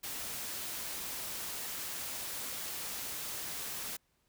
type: noise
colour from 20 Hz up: white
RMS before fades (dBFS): -40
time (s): 0.03-3.97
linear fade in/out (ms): 10
effects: pink hiss -75 dBFS RMS until 4.28 s